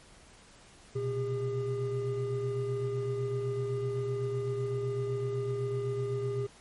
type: tone cluster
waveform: triangle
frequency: 121.9 / 129.8 / 404.4 Hz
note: B2 / C3 / G#4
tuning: -22 / -13 / -46 cents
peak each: -32 / -39 / -30 dBFS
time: 0.95-6.47 s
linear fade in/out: 10 ms
effects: pink hiss -56 dBFS RMS until 6.6 s + MP3 48 kbps